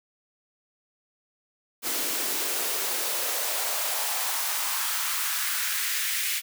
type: noise with high-pass filter sweep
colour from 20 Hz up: white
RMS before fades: -28 dBFS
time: 1.82-6.42 s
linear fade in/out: 50 ms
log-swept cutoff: 260 to 2200 Hz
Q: 1.9
effects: none